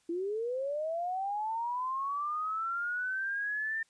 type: linear sweep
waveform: sine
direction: up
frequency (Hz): 328.3 to 1806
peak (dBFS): -31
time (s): 0.09-3.83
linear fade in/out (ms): 5
effects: white hiss -70 dBFS RMS until 3.89 s + resampled to 22050 Hz